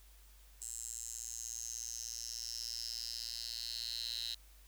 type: tone with high-pass filter sweep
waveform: 10% pulse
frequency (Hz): 116.54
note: A#2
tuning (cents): 0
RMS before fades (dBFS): -43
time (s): 0.61-4.35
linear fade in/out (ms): 10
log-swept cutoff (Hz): 7800 to 3900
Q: 7.1
effects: added 50 Hz sine -58 dBFS peak until 4.67 s + white hiss -65 dBFS RMS until 4.67 s